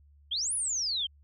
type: exponential two-way sweep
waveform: sine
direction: up then down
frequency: 3071 to 10548 to 3071 Hz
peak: -28 dBFS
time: 0.31-1.07 s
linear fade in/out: 10 ms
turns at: 0.54 s
effects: added 72 Hz sine -56 dBFS peak until 1.23 s